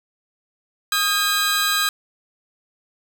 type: tone cluster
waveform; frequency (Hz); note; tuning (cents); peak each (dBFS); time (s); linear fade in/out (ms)
sawtooth; 1245 / 1613 / 3966; D#6 / G6 / B7; +1 / +49 / +7; -19; 0.92-1.89; 2
effects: none